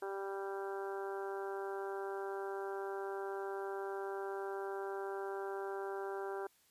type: harmonic tone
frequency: 196 Hz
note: G3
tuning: in tune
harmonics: 2 / 3 / 4 / 5 / 6 / 7 / 8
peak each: -40 / -50 / -46 / -50 / -55 / -51 / -52 dBFS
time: 0.02-6.47 s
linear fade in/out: 5 ms
effects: white hiss -70 dBFS RMS until 6.7 s + resampled to 32000 Hz